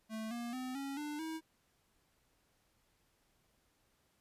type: tone with pitch steps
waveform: square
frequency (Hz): 220 / 237.2 / 255.7 / 275.6 / 297.1 / 320.2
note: A3 / A#3 / C4 / C#4 / D4 / D#4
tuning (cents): 0 / +30 / -40 / -10 / +20 / +50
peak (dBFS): -40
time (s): 0.09-1.41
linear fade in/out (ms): 50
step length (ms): 220
effects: pink hiss -75 dBFS RMS until 4.2 s + resampled to 32000 Hz